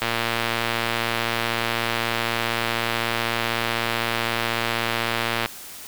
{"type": "click train", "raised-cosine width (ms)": 0.3, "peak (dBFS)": -6, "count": 632, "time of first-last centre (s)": [0.02, 5.46], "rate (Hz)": 116, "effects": ["white hiss -39 dBFS RMS until 5.87 s"]}